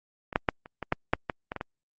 clicks, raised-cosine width 0.5 ms, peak -21 / -7 / -7 / -29 / -18 / -8 / -6 / -13 / -18 / -19 / -17 dBFS, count 11, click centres 0.328 / 0.359 / 0.488 / 0.659 / 0.827 / 0.924 / 1.135 / 1.298 / 1.519 / 1.563 / 1.611 s, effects Opus 48 kbps

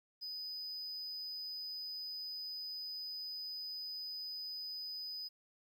triangle tone, 4992 Hz, D#8, 5 cents sharp, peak -40 dBFS, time 0.21-5.29 s, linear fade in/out 20 ms, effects 12-bit

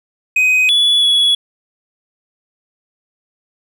triangle tone with pitch steps, 2511 / 3420 / 3379 Hz, D#7 / A7 / G#7, +15 / -50 / +29 cents, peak -8 dBFS, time 0.36-1.35 s, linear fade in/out 5 ms, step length 330 ms, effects none

